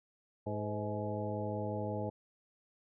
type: harmonic tone with a mistuned harmonic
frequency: 105.5 Hz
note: G#2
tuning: 28 cents sharp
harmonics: 1 / 2 / 3 / 4 / 5 / 6 / 8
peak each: -39 / -42 / -44 / -44 / -41 / -43 / -44 dBFS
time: 0.46-2.1 s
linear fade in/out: 10 ms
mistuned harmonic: 5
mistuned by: -47 cents
effects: none